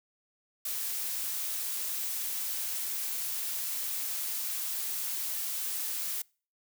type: noise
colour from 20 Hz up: blue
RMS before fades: -34 dBFS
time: 0.65-6.22 s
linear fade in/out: 5 ms
effects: noise-tail reverb RT60 0.4 s tail -26 dB re dry